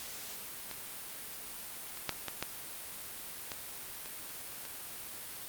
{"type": "clicks", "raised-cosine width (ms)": 0.2, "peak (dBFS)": [-24, -27, -13, -29, -18, -15, -20, -28, -27], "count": 9, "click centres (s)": [0.713, 1.973, 2.093, 2.125, 2.283, 2.426, 3.518, 4.059, 4.652], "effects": ["white hiss -44 dBFS RMS until 5.48 s", "Opus 48 kbps"]}